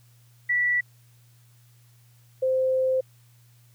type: tone pair in turn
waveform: sine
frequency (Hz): 1956 / 520.2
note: B6 / C5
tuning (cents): -17 / -10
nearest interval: octave + major seventh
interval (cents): 2293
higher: first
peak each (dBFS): -20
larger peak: neither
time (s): 0.49-0.81 / 2.42-3.01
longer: second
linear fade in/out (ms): 10
effects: added 119 Hz sine -54 dBFS peak until 3.74 s + white hiss -63 dBFS RMS until 3.74 s